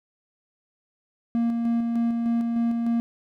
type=tone with tremolo; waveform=triangle; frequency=233.1 Hz; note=A#3; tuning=in tune; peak=-18 dBFS; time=1.35-3 s; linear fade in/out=0 ms; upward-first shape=square; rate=3.3 Hz; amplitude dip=30%; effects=none